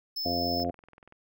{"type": "tone", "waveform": "square", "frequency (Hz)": 5250, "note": "E8", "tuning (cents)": -8, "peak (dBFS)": -31, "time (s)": [0.16, 0.64], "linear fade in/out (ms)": 10}
{"type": "harmonic tone", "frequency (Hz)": 86.9, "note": "F2", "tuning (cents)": -8, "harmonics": [1, 2, 3, 4, 5, 6, 7, 8], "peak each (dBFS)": [-38, -40, -33, -38, -41, -37, -40, -32], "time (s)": [0.25, 0.71], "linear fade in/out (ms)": 10}
{"type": "click train", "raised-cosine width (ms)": 0.5, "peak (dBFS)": -37, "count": 12, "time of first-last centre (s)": [0.6, 1.124], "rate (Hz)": 21}
{"effects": []}